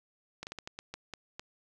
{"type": "slowing click train", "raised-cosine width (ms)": 0.2, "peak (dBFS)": -23, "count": 9, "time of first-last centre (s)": [0.43, 1.395], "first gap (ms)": 39, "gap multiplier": 1.31, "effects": []}